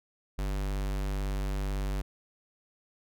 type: tone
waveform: square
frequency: 49 Hz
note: G1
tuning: in tune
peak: -30 dBFS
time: 0.38-2.02 s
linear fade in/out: 10 ms
effects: none